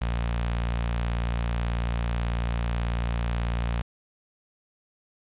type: tone with notch filter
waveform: sawtooth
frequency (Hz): 58.27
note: A#1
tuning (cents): 0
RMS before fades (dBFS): -27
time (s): 0.01-3.82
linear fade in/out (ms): 10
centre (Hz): 340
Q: 0.93
effects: resampled to 8000 Hz + 9-bit